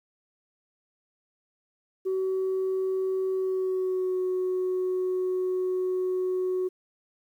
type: tone with pitch glide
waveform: sine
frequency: 378.2 to 368.9 Hz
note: F#4 to F#4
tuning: +38 to -5 cents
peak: -23 dBFS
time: 2.05-6.69 s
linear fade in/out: 20 ms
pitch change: -43 cents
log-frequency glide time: 3.31-4.19 s
effects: tanh soft clip ceiling -22 dBFS + 10-bit